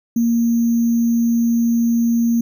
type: tone with sample-and-hold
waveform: sine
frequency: 233.1 Hz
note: A#3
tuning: in tune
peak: -13 dBFS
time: 0.16-2.41 s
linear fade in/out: 5 ms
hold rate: 6300 Hz
effects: none